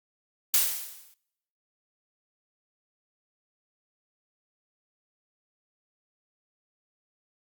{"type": "noise with exponential decay", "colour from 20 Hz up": "blue", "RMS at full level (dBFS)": -19, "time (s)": [0.54, 1.14], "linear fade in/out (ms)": 0, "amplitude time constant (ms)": 130, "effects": ["noise-tail reverb RT60 0.9 s tail -26 dB re dry", "Opus 48 kbps"]}